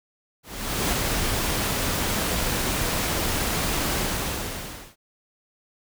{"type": "noise with ADSR envelope", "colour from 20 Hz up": "pink", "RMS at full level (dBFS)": -23, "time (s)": [0.43, 4.96], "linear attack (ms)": 490, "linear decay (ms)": 19, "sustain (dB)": -2, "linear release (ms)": 990, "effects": []}